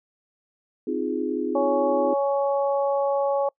sine chord, F minor seventh, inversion second, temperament equal with one note detuned, 259.4 / 311.1 / 349.2 / 415.3 Hz, C4 / Eb4 / F4 / Ab4, -15 / 0 / 0 / 0 cents, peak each -29 dBFS, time 0.87-2.14 s, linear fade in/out 5 ms
harmonic tone, 278.8 Hz, C#4, 10 cents sharp, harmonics 2 / 3 / 4, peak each -21 / -27 / -32 dBFS, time 1.55-3.49 s, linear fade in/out 5 ms
effects noise-tail reverb RT60 0.1 s tail -26 dB re dry

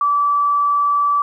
sine tone, 1156 Hz, D6, 28 cents flat, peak -13 dBFS, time 0.01-1.22 s, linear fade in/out 2 ms, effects 9-bit

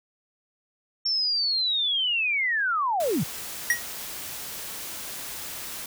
sine linear sweep, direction down, 5460 to 110.3 Hz, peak -22 dBFS, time 1.05-3.24 s, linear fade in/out 10 ms
white noise, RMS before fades -36 dBFS, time 3-5.86 s, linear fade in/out 2 ms
square tone with exponential decay, 1899 Hz, A#6, 32 cents sharp, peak -16 dBFS, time 3.7-3.84 s, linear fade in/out 2 ms, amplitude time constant 30 ms
effects none

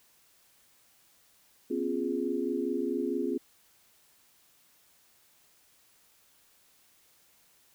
sine chord, C# dominant seventh, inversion third, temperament equal with one note detuned, 246.9 / 271.5 / 349.2 / 415.3 Hz, B3 / C#4 / E#4 / G#4, 0 / -36 / 0 / 0 cents, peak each -35 / -33 / -33 / -34 dBFS, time 1.7-3.38 s, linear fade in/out 10 ms, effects white hiss -64 dBFS RMS until 7.74 s

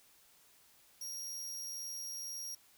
sawtooth tone with amplitude modulation, 5630 Hz, F8, 13 cents sharp, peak -37 dBFS, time 1.01-2.55 s, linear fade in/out 5 ms, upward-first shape sine, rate 82 Hz, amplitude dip 25%, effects white hiss -65 dBFS RMS until 2.77 s

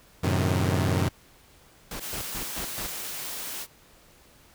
sawtooth chord, F# diminished seventh, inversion none, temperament equal with one note detuned, 92.5 / 110 / 131.49 / 155.56 Hz, F#2 / A2 / C3 / Eb3, 0 / 0 / +9 / 0 cents, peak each -21 / -26 / -25 / -26 dBFS, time 0.23-1.09 s, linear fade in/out 10 ms
pink noise bursts, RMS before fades -35 dBFS, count 5, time 1.91-2.865 s, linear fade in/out 2 ms, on 87 ms, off 130 ms
white high-pass noise, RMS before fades -35 dBFS, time 1.99-3.67 s, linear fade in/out 50 ms, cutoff 160 Hz, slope 12 dB/octave
effects pink hiss -56 dBFS RMS until 4.54 s

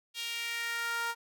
sawtooth tone with high-pass filter sweep, 466.2 Hz, A#4, in tune, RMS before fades -35 dBFS, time 0.14-1.15 s, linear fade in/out 50 ms, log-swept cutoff 3200 to 1100 Hz, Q 2.6, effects none

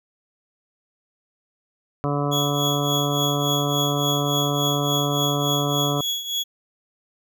harmonic tone, 144 Hz, D3, 34 cents flat, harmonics 1 / 2 / 3 / 4 / 5 / 7 / 8 / 9, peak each -24 / -27 / -29 / -30 / -31 / -32 / -33 / -34 dBFS, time 2.04-6.01 s, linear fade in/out 0 ms
35% pulse tone with tremolo, 3356 Hz, G#7, 17 cents sharp, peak -19 dBFS, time 2.31-6.44 s, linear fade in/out 20 ms, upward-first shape triangle, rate 3.5 Hz, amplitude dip 75%
effects none

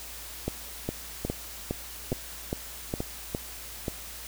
two click trains, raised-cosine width 2 ms, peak -16 / -15 dBFS, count 4 / 8, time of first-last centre 1.25-3.882 / 0.48-3.349 s, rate 1.14 / 2.44 Hz, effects added 57 Hz sine -48 dBFS peak until 4.27 s + white hiss -42 dBFS RMS until 4.27 s

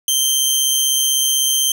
15% pulse tone with amplitude modulation, 3136 Hz, G7, in tune, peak -5 dBFS, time 0.08-1.72 s, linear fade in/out 2 ms, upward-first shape sine, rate 136 Hz, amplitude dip 40%, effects none

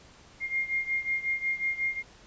sine beating tone pair, 2122 / 2127.5 Hz, C7 / C7, +24 / +28 cents, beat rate 5.5 Hz, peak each -29 / -32 dBFS, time 0.4-2.03 s, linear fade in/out 50 ms, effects pink hiss -54 dBFS RMS until 2.26 s + resampled to 16000 Hz

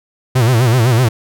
45% pulse tone with vibrato, 120.5 Hz, B2, 42 cents flat, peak -9 dBFS, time 0.35-1.09 s, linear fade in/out 10 ms, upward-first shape sine, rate 7.9 Hz, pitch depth 150 cents each way, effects none

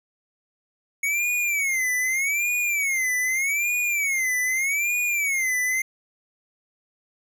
square tone with vibrato, 2211 Hz, C#7, 5 cents flat, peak -22 dBFS, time 1.03-5.82 s, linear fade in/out 5 ms, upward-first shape sine, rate 0.82 Hz, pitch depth 180 cents each way, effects none

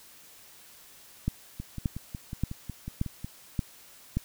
two click trains, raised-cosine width 5 ms, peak -14 / -23 dBFS, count 6 / 10, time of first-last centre 1.28-4.17 / 1.6-3.245 s, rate 1.73 / 5.47 Hz, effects white hiss -53 dBFS RMS until 4.24 s

